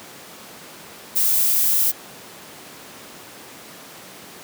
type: noise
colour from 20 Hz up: violet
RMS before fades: -18 dBFS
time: 1.15-1.92 s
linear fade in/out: 20 ms
effects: pink hiss -40 dBFS RMS until 4.43 s + high-pass 200 Hz 12 dB/octave